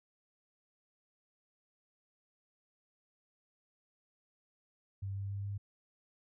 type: tone with pitch steps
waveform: sine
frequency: 98 / 98.85 / 99.71 / 100.58 Hz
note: G2 / G2 / G2 / G2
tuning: 0 / +15 / +30 / +45 cents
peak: -36 dBFS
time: 5.02-5.58 s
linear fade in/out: 10 ms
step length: 140 ms
effects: none